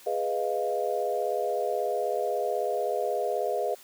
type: chord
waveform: sine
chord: F half-diminished seventh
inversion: first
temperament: equal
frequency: 415.3 / 493.9 / 622.3 / 698.5 Hz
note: Ab4 / Cb5 / Eb5 / F5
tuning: 0 / 0 / 0 / 0 cents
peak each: -31 dBFS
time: 0.06-3.75 s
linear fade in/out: 10 ms
effects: white hiss -52 dBFS RMS until 3.83 s + high-pass 200 Hz 12 dB/octave